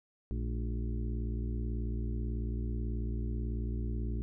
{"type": "harmonic tone with a mistuned harmonic", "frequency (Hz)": 58.27, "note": "A#1", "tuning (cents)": 0, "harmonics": [1, 2, 4, 5, 6, 7], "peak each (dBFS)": [-33, -39, -42, -47, -48, -52], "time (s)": [0.31, 4.22], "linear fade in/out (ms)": 0, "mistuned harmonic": 4, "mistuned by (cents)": -120, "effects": []}